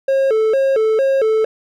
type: tone with vibrato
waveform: triangle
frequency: 486.6 Hz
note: B4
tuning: 26 cents flat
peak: -10 dBFS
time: 0.08-1.45 s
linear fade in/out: 5 ms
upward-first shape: square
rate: 2.2 Hz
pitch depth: 180 cents each way
effects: none